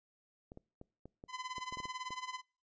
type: clicks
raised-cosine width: 2 ms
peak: -36 dBFS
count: 11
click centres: 0.519 / 0.574 / 0.814 / 1.056 / 1.239 / 1.582 / 1.725 / 1.772 / 1.802 / 1.855 / 2.106 s
type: tone with tremolo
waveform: sawtooth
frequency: 1015 Hz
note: B5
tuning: 47 cents sharp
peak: -34 dBFS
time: 1.28-2.42 s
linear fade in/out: 50 ms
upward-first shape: sine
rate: 18 Hz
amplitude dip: 80%
effects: noise-tail reverb RT60 0.4 s tail -25 dB re dry + resampled to 16000 Hz